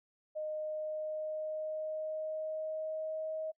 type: tone with pitch glide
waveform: sine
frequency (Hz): 616 to 630.8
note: D#5 to D#5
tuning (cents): -17 to +24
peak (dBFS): -35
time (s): 0.35-3.52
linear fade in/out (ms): 20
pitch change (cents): +41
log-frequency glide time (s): 0.56-3.37
effects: noise-tail reverb RT60 0.1 s tail -26 dB re dry